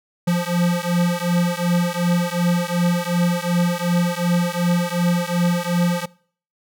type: beating tone pair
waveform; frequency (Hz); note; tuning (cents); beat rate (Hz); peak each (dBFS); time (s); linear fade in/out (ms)
square; 173.4 / 176.1; F3 / F3; -12 / +15; 2.7; -21; 0.27-6.06; 10
effects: noise-tail reverb RT60 0.5 s tail -23 dB re dry